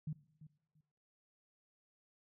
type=tone with echo; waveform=sine; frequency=153.4 Hz; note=D#3; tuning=24 cents flat; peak=-37 dBFS; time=0.07-0.13 s; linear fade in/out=5 ms; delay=340 ms; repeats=2; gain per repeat=-15 dB; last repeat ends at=0.81 s; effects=noise-tail reverb RT60 0.9 s tail -19 dB re dry